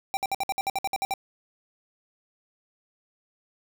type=tone bursts; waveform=square; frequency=784 Hz; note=G5; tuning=in tune; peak=-25 dBFS; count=12; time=0.14-1.138 s; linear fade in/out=0 ms; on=30 ms; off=58 ms; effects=none